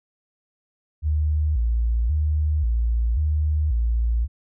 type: tone with vibrato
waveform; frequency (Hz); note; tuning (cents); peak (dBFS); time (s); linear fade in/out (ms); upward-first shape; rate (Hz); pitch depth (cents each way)
sine; 66.2; C2; +21; -18; 1.02-4.28; 50; square; 0.93; 240
effects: none